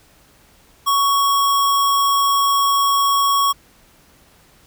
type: tone with sample-and-hold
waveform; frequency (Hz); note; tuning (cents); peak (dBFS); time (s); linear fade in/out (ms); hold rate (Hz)
sine; 1117; C#6; +13; -13; 0.86-3.53; 20; 4410
effects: pink hiss -52 dBFS RMS until 4.66 s